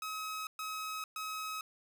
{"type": "tone bursts", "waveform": "sawtooth", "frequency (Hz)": 1276, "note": "D#6", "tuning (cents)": 43, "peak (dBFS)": -34, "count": 3, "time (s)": [0.02, 1.61], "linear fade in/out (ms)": 2, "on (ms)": 450, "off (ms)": 120, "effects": []}